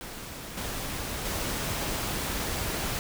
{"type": "noise with level steps", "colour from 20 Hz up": "pink", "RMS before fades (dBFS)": [-40, -34, -31], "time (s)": [0.01, 2.99], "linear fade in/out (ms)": 0, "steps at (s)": [0.57, 1.25], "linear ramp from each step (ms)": 5, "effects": []}